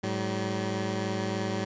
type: tone pair together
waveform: 15% pulse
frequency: 106.9 / 190.6 Hz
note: A2 / G3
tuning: -49 / -48 cents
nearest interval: minor seventh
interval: 1001 cents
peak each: -25 dBFS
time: 0.03-1.65 s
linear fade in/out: 10 ms
effects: resampled to 16000 Hz